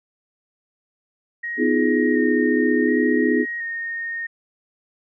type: tone with vibrato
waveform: sine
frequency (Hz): 1864.7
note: A#6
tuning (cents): 0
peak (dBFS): -25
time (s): 1.43-4.27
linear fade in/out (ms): 10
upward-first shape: square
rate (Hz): 0.69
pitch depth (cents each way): 17
type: chord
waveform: sine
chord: F half-diminished seventh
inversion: second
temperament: just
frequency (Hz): 251.4 / 314.3 / 349.2 / 419.1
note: Cb4 / Eb4 / F4 / Ab4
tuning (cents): +31 / +18 / 0 / +16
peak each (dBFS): -20 / -21 / -24 / -22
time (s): 1.57-3.46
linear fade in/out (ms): 50
effects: none